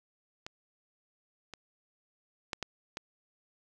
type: clicks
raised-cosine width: 0.2 ms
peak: -23 / -26 / -16 / -17 / -20 dBFS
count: 5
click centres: 0.465 / 1.537 / 2.532 / 2.627 / 2.971 s
effects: none